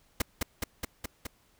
pink noise with echo, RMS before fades -27 dBFS, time 0.2-0.22 s, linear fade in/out 5 ms, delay 210 ms, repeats 5, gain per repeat -2 dB, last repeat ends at 1.27 s, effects pink hiss -66 dBFS RMS until 1.59 s

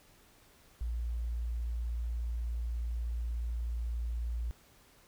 sine tone, 58.27 Hz, A#1, in tune, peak -32 dBFS, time 0.81-4.51 s, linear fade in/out 0 ms, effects pink hiss -62 dBFS RMS until 5.07 s

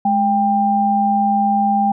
sine tone pair together, 210.2 / 793.6 Hz, G#3 / G5, +21 / +21 cents, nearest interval octave + major seventh, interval 2300 cents, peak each -18 / -14 dBFS, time 0.05-1.92 s, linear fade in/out 5 ms, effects none

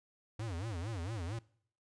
square tone with vibrato, 98 Hz, G2, in tune, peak -38 dBFS, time 0.39-1.39 s, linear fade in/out 5 ms, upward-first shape sine, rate 4.4 Hz, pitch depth 300 cents each way, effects noise-tail reverb RT60 0.6 s tail -22 dB re dry + resampled to 22050 Hz

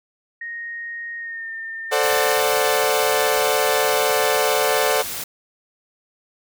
sine tone with pitch glide, 1864.7 to 1809.5 Hz, A#6 to A6, 0 to +48 cents, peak -28 dBFS, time 0.41-2.4 s, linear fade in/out 5 ms, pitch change -52 cents, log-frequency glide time 1.18-1.51 s
sawtooth chord, D dominant seventh, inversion second, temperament equal, 440 / 523.3 / 587.3 / 740 Hz, A4 / C5 / D5 / F#5, 0 / 0 / 0 / 0 cents, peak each -18 / -19 / -19 / -20 dBFS, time 1.91-5.03 s, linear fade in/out 20 ms
white noise, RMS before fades -29 dBFS, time 2.03-5.24 s, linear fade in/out 5 ms
effects none

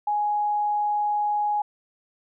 sine tone, 833 Hz, G#5, 5 cents sharp, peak -21 dBFS, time 0.07-1.62 s, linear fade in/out 5 ms, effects none

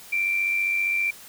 sine tone with amplitude modulation, 2354 Hz, D7, 3 cents sharp, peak -19 dBFS, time 0.12-1.11 s, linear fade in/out 10 ms, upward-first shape sine, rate 95.1 Hz, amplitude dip 45%, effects white hiss -45 dBFS RMS until 1.28 s

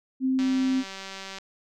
sine tone, 261.6 Hz, C4, in tune, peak -21 dBFS, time 0.2-0.84 s, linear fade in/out 50 ms
click train, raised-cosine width 0.2 ms, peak -21 dBFS, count 193, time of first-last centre 0.39-1.385 s, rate 193 Hz
effects none

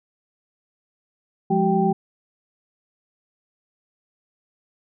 sine tone cluster, 176.3 / 206.7 / 382.2 / 784 Hz, F3 / G#3 / G4 / G5, +17 / -8 / -44 / 0 cents, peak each -22 dBFS, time 1.5-1.93 s, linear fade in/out 10 ms, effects none

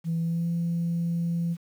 sine tone with pitch glide, 165.4 to 169.46 Hz, E3 to E3, +6 to +48 cents, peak -23 dBFS, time 0.04-1.57 s, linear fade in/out 50 ms, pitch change +42 cents, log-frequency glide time 0.19-0.48 s, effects tanh soft clip ceiling -21 dBFS + 9-bit

